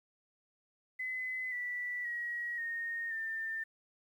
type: tone with pitch steps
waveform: sine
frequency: 2024 / 1964.1 / 1906 / 1849.6 / 1794.9 Hz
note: B6 / B6 / A#6 / A#6 / A6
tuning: +42 / -10 / +38 / -14 / +34 cents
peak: -35 dBFS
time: 0.99-3.64 s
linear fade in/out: 10 ms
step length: 530 ms
effects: 11-bit